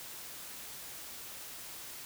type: silence
effects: white hiss -46 dBFS RMS until 2.05 s